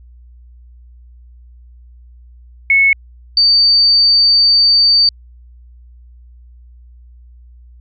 sine tone pair in turn, 2200 / 4600 Hz, C#7 / D8, -14 / -37 cents, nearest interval octave + minor second, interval 1277 cents, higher second, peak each -7 dBFS, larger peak neither, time 2.7-2.93 / 3.37-5.09 s, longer second, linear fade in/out 2 ms, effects added 60 Hz sine -38 dBFS peak until 7.8 s

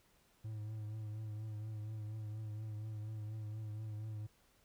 triangle tone with vibrato, 107.7 Hz, A2, 37 cents flat, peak -39 dBFS, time 0.44-4.27 s, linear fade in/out 10 ms, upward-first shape triangle, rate 4.2 Hz, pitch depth 44 cents each way, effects pink hiss -71 dBFS RMS until 4.64 s

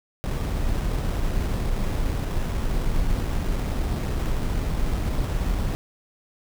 brown noise with sample-and-hold, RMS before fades -24 dBFS, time 0.24-5.75 s, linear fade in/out 0 ms, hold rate 4410 Hz, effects none

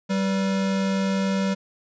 square tone pair together, 193.62 / 490 Hz, G3 / B4, -21 / -14 cents, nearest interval octave + major third, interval 1607 cents, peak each -22 / -33 dBFS, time 0.09-1.55 s, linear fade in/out 20 ms, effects resampled to 16000 Hz

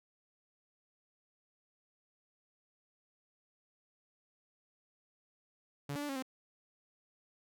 sawtooth tone with pitch steps, 142.9 / 289.2 / 292.4 / 272.2 / 260.9 Hz, D3 / D4 / D4 / C#4 / C4, -47 / -27 / -7 / -31 / -5 cents, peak -33 dBFS, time 5.89-6.225 s, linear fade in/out 5 ms, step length 67 ms, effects none

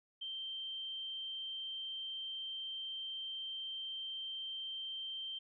sine tone, 3136 Hz, G7, in tune, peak -40 dBFS, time 0.21-5.39 s, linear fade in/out 10 ms, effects none

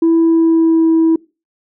sine tone with pitch glide, 330 to 325.3 Hz, E4 to E4, +2 to -23 cents, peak -6 dBFS, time 0.02-1.16 s, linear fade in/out 5 ms, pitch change -25 cents, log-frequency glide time 0.17-0.89 s, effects noise-tail reverb RT60 0.3 s tail -24 dB re dry + tanh soft clip ceiling -6 dBFS

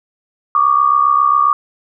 sine tone pair together, 1133.6 / 1201 Hz, C#6 / D6, +38 / +38 cents, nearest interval minor second, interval 100 cents, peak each -12 dBFS, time 0.55-1.53 s, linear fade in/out 2 ms, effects none

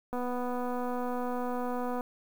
click train, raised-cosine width 1 ms, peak -22 dBFS, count 465, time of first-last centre 0.13-2.009 s, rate 247 Hz, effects 8-bit

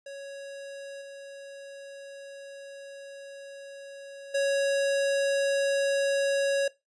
square tone with level steps, 555 Hz, C#5, 2 cents sharp, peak -39 / -42 / -24 dBFS, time 0.06-6.68 s, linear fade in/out 5 ms, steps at 1.01 / 4.34 s, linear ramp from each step 10 ms, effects noise-tail reverb RT60 0.2 s tail -19 dB re dry + resampled to 22050 Hz

